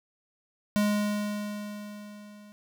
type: tone with level ramp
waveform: square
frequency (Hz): 207.7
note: G#3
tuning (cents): 0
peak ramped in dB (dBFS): -22 to -49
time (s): 0.76-2.52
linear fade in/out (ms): 0
effects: none